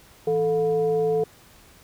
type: tone with frequency modulation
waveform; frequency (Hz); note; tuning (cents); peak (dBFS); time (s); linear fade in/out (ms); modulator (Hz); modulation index
sine; 440; A4; 0; -19; 0.27-1.24; 5; 275; 0.51
effects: pink hiss -52 dBFS RMS until 1.83 s